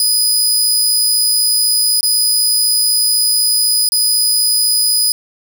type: tone with dropouts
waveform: 20% pulse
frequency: 4978 Hz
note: D#8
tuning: in tune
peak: -5 dBFS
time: 0-5.12 s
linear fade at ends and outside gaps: 1 ms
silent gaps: 2.008-2.03 / 3.889-3.92 s
effects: none